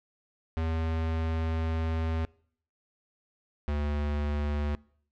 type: tone pair in turn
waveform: square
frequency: 81 / 73.46 Hz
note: E2 / D2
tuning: -30 / +1 cents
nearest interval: major second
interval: 169 cents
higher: first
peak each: -28 dBFS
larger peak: neither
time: 0.57-2.25 / 3.68-4.75 s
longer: first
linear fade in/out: 0 ms
effects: noise-tail reverb RT60 0.6 s tail -24 dB re dry + low-pass 3000 Hz 12 dB/octave